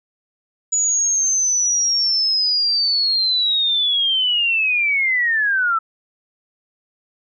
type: linear sweep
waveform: sine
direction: down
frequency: 6910 to 1303 Hz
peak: -15 dBFS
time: 0.72-5.79 s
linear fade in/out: 10 ms
effects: none